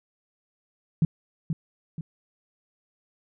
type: tone with echo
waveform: sine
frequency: 159.9 Hz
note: D#3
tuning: 48 cents sharp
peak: -16 dBFS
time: 1.02-1.05 s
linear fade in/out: 2 ms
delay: 480 ms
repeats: 2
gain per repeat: -7 dB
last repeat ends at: 2.01 s
effects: none